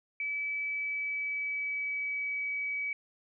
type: tone with pitch glide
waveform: sine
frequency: 2298 to 2278 Hz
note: D7 to C#7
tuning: -38 to +47 cents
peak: -31 dBFS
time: 0.2-2.93 s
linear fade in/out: 2 ms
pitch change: -15 cents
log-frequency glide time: 0.63-2.44 s
effects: none